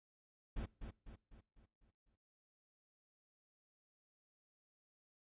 brown noise with echo, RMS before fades -41 dBFS, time 0.56-0.66 s, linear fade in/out 10 ms, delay 250 ms, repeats 6, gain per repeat -6 dB, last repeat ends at 2.16 s, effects noise-tail reverb RT60 0.5 s tail -23 dB re dry + resampled to 8000 Hz

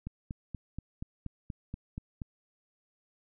click train, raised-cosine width 5 ms, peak -25 dBFS, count 10, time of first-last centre 0.07-2.218 s, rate 4.19 Hz, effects none

